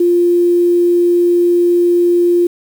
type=tone with quantisation; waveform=sine; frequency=349.2 Hz; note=F4; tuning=in tune; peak=-8 dBFS; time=0-2.47 s; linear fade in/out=5 ms; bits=6; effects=none